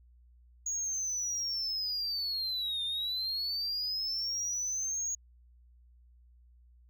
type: linear two-way sweep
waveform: sine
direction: down then up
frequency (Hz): 6700 to 3601 to 6680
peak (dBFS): -29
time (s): 0.66-5.15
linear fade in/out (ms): 5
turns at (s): 2.84
effects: tanh soft clip ceiling -30 dBFS + added 60 Hz sine -57 dBFS peak until 6.89 s